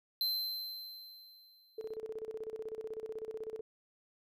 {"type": "tone with exponential decay", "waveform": "square", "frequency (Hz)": 4096, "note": "C8", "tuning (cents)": -38, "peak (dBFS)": -30, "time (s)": [0.21, 1.96], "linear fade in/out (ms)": 1, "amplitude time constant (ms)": 380}
{"type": "tone with tremolo", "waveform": "sine", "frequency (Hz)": 440, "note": "A4", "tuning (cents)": 0, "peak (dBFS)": -37, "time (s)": [1.78, 3.61], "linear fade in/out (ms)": 5, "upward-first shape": "square", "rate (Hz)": 16, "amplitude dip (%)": 75}
{"effects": []}